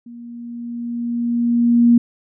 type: tone with level ramp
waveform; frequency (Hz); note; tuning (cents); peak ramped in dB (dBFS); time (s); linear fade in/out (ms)
sine; 237; A#3; +29; -34 to -7; 0.06-1.98; 5
effects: none